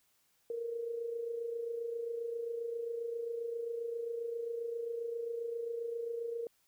sine tone with amplitude modulation, 466.2 Hz, A#4, in tune, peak -33 dBFS, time 0.5-6.47 s, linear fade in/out 2 ms, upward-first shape sine, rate 27.5 Hz, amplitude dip 55%, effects white hiss -73 dBFS RMS until 6.67 s

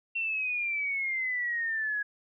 sine exponential sweep, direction down, 2726 to 1661.2 Hz, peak -28 dBFS, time 0.15-2.03 s, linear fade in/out 10 ms, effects none

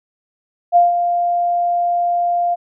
sine tone with ADSR envelope, 698.5 Hz, F5, in tune, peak -6 dBFS, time 0.72-2.56 s, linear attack 40 ms, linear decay 160 ms, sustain -8 dB, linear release 27 ms, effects none

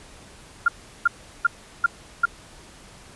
sine tone bursts, 1396.9 Hz, F6, in tune, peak -13 dBFS, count 5, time 0.66-2.255 s, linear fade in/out 5 ms, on 23 ms, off 370 ms, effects pink hiss -47 dBFS RMS until 3.15 s + resampled to 24000 Hz

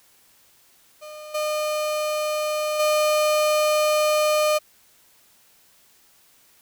35% pulse tone with level steps, 608 Hz, D#5, 40 cents flat, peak -35 / -21 / -16 dBFS, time 1.01-4.59 s, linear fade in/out 20 ms, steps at 1.34 / 2.79 s, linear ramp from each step 10 ms, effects white hiss -57 dBFS RMS until 6.61 s

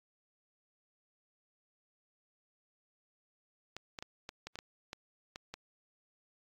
clicks, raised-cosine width 0.2 ms, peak -25 dBFS, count 10, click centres 3.766 / 3.988 / 4.025 / 4.291 / 4.47 / 4.556 / 4.589 / 4.931 / 5.359 / 5.54 s, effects AAC 64 kbps

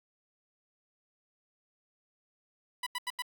15% pulse tone bursts, 987.8 Hz, B5, in tune, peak -26 dBFS, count 4, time 2.83-3.222 s, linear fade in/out 5 ms, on 35 ms, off 84 ms, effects 11-bit

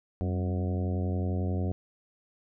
harmonic tone with a mistuned harmonic, 91.1 Hz, F#2, 26 cents flat, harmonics 1 / 2 / 3 / 4 / 5 / 6 / 7 / 8, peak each -28 / -34 / -38 / -40 / -42 / -44 / -45 / -46 dBFS, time 0.21-1.72 s, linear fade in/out 0 ms, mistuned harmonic 2, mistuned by +80 cents, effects none

